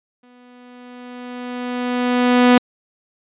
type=tone with exponential growth; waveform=sawtooth; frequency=246.9 Hz; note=B3; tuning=in tune; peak=-4 dBFS; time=0.23-2.58 s; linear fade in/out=5 ms; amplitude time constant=510 ms; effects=resampled to 8000 Hz